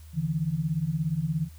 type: beating tone pair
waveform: sine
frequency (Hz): 146.83 / 163.83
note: D3 / E3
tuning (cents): 0 / -10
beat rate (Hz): 17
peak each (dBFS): -29 / -27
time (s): 0.13-1.49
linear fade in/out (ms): 50
effects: added 78 Hz sine -44 dBFS peak until 1.58 s + white hiss -58 dBFS RMS until 1.58 s